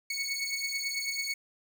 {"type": "beating tone pair", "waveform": "20% pulse", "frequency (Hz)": [2212, 2221.1], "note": ["C#7", "C#7"], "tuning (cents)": [-4, 3], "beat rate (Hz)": 9.1, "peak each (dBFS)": -29, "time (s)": [0.1, 1.34], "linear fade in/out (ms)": 5, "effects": []}